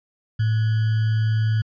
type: tone with sample-and-hold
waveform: sine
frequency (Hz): 110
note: A2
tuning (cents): 0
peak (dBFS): -17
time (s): 0.39-1.62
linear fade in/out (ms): 10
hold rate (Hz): 1575
effects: resampled to 11025 Hz